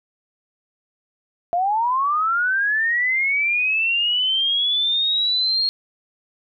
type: linear sweep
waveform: sine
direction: up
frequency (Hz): 674 to 4282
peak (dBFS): -17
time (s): 1.53-5.69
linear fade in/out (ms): 0
effects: none